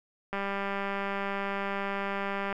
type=click train; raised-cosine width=0.5 ms; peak=-18 dBFS; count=436; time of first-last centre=0.33-2.527 s; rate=198 Hz; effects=10-bit